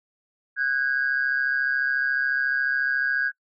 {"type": "tone pair together", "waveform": "sine", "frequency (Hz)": [1498, 1632.1], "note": ["F#6", "G#6"], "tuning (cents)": [21, -31], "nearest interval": "minor second", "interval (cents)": 148, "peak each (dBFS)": [-24, -22], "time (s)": [0.56, 3.32], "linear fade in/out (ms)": 50, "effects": ["noise-tail reverb RT60 0.1 s tail -26 dB re dry", "tanh soft clip ceiling -15 dBFS"]}